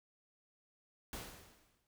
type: noise with exponential decay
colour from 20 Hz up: pink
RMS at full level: -43 dBFS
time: 1.13-1.87 s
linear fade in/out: 1 ms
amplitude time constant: 160 ms
effects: none